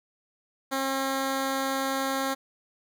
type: tone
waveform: 10% pulse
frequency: 269 Hz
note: C4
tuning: 48 cents sharp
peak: -18 dBFS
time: 0.71-2.35 s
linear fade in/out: 20 ms
effects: none